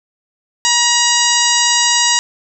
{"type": "harmonic tone with a mistuned harmonic", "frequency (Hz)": 957, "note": "A#5", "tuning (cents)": 45, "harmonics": [1, 2, 3, 4, 5, 6, 7, 8], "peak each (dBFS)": [-19, -19, -19, -19, -19, -19, -19, -19], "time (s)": [0.65, 2.19], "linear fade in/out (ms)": 0, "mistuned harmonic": 2, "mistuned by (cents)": -16, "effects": []}